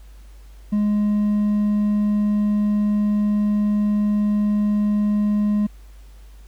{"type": "tone with hard clipping", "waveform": "triangle", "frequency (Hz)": 208.2, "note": "G#3", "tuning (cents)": 5, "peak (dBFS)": -17, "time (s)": [0.72, 5.67], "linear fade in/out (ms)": 10, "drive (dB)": 5, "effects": ["added 50 Hz sine -40 dBFS peak until 6.47 s", "pink hiss -56 dBFS RMS until 6.47 s"]}